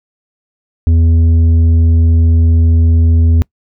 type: tone with tanh clipping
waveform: triangle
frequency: 82.41 Hz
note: E2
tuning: in tune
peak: -7 dBFS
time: 0.87-3.42 s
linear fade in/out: 0 ms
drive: 11 dB
effects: noise-tail reverb RT60 0.1 s tail -25 dB re dry